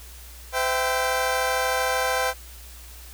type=chord; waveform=20% pulse; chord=C major; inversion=none; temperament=equal with one note detuned; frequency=511.6 / 659.3 / 784 Hz; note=C5 / E5 / G5; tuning=-39 / 0 / 0 cents; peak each=-20 / -24 / -21 dBFS; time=0.52-2.34 s; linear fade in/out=50 ms; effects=added 60 Hz sine -42 dBFS peak until 3.13 s + white hiss -46 dBFS RMS until 3.13 s